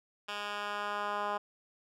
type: tone with band-pass filter sweep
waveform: 10% pulse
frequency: 205.9 Hz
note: G#3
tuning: 15 cents flat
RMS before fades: -36 dBFS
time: 0.28-1.38 s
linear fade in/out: 10 ms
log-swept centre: 2400 to 990 Hz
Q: 1.3
effects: none